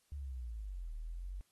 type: linear two-way sweep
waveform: sine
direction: down then up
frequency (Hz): 73.42 to 38.03 to 48.56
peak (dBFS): -40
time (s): 0.12-1.41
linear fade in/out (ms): 0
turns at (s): 0.94
effects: white hiss -75 dBFS RMS until 1.51 s + AAC 32 kbps